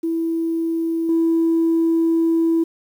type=tone with level steps; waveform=sine; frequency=329.6 Hz; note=E4; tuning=in tune; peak=-18 / -13 dBFS; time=0.03-2.64 s; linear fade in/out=10 ms; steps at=1.09 s; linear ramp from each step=2 ms; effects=tanh soft clip ceiling -11 dBFS + 8-bit